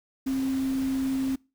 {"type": "tone in noise", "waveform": "sine", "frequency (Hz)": 266, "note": "C4", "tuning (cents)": 29, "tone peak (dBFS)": -24, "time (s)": [0.26, 1.36], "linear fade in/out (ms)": 10, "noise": "pink", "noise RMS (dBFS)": -42, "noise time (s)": [0.26, 1.36], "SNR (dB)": 15, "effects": ["noise-tail reverb RT60 0.3 s tail -24 dB re dry"]}